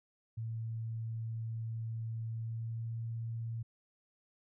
sine tone with pitch glide, 113.1 to 114.55 Hz, A2 to A#2, +48 to -30 cents, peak -36 dBFS, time 0.37-3.63 s, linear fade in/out 10 ms, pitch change +22 cents, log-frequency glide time 2.31-2.94 s, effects none

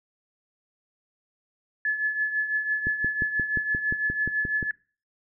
sine tone with tremolo, 1719 Hz, A6, 41 cents flat, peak -20 dBFS, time 1.85-4.71 s, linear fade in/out 2 ms, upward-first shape triangle, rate 6 Hz, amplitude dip 70%
click train, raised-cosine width 3 ms, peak -19 dBFS, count 11, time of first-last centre 2.87-4.627 s, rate 5.69 Hz
effects noise-tail reverb RT60 0.4 s tail -23 dB re dry

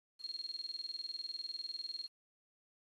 sine tone with tremolo, 4255 Hz, C8, 28 cents sharp, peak -38 dBFS, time 0.19-2.09 s, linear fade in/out 50 ms, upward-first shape square, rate 20 Hz, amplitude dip 80%, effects resampled to 24000 Hz + 11-bit

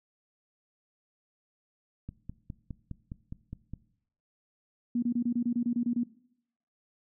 click train, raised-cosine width 5 ms, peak -26 dBFS, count 9, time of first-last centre 2.09-3.736 s, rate 4.86 Hz
sine tone bursts, 239.5 Hz, A#3, 47 cents sharp, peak -25 dBFS, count 11, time 4.95-6.035 s, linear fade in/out 5 ms, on 75 ms, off 26 ms
effects noise-tail reverb RT60 0.7 s tail -19 dB re dry

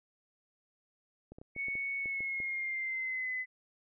clicks, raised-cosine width 2 ms, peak -35 dBFS, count 9, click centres 1.32 / 1.385 / 1.415 / 1.564 / 1.684 / 1.754 / 2.058 / 2.206 / 2.402 s
sine tone with pitch glide, 2217 to 2021 Hz, C#7 to B6, 0 to +39 cents, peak -33 dBFS, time 1.55-3.46 s, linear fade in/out 50 ms, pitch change -161 cents, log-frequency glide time 1.98-3.32 s
effects none

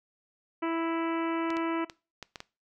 harmonic tone, 330 Hz, E4, 2 cents sharp, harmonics 1 / 2 / 3 / 4 / 5 / 6 / 7 / 8 / 9, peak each -29 / -37 / -36 / -38 / -46 / -44 / -44 / -48 / -51 dBFS, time 0.62-1.85 s, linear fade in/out 10 ms
clicks, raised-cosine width 0.2 ms, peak -22 dBFS, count 6, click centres 1.504 / 1.569 / 1.898 / 2.227 / 2.358 / 2.404 s
effects noise-tail reverb RT60 0.3 s tail -20 dB re dry

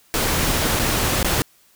pink noise with dropouts, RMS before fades -20 dBFS, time 0.14-1.42 s, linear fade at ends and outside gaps 0 ms, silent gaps 0.792-0.796 / 1.229-1.246 s, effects white hiss -56 dBFS RMS until 1.75 s

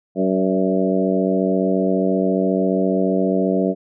harmonic tone with a mistuned harmonic, 94.6 Hz, F#2, 39 cents sharp, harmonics 2 / 3 / 4 / 5 / 6 / 7, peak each -20 / -22 / -23 / -24 / -25 / -25 dBFS, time 0.15-3.75 s, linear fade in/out 50 ms, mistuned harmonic 6, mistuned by +19 cents, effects none

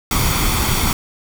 pink noise with comb filter, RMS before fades -17 dBFS, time 0.11-0.93 s, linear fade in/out 2 ms, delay 0.88 ms, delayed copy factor +0.6, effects none

